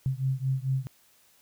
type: beating tone pair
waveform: sine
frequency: 130.81 / 135.31 Hz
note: C3 / C#3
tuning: 0 / -41 cents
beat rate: 4.5 Hz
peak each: -28 / -29 dBFS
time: 0.06-0.87 s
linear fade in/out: 0 ms
effects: white hiss -62 dBFS RMS until 1.41 s